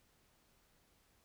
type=silence; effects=pink hiss -72 dBFS RMS until 1.24 s